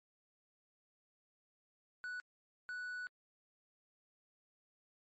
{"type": "tone bursts at uneven times", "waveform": "triangle", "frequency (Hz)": 1480, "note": "F#6", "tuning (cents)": 0, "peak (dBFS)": -39, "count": 2, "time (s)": [[2.04, 2.2], [2.69, 3.07]], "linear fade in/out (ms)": 0, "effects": ["MP3 32 kbps"]}